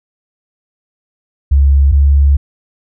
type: tone pair in turn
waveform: sine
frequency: 69.5 / 70.35 Hz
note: C#2 / C#2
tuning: +5 / +26 cents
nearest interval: unison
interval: 21 cents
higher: second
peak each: -5 dBFS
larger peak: neither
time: 1.51-1.92 / 1.92-2.37 s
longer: second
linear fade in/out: 10 ms
effects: none